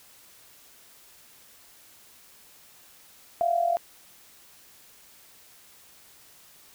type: tone with amplitude modulation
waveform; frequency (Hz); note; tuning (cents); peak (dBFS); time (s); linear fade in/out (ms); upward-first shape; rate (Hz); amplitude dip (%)
sine; 688; F5; -26; -18; 3.41-3.77; 0; sine; 41.6; 75
effects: white hiss -54 dBFS RMS until 6.74 s